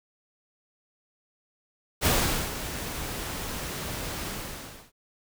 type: noise with ADSR envelope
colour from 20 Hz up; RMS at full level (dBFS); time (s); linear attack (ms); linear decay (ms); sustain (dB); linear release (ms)
pink; -22; 2.01-4.92; 41; 450; -12; 640
effects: none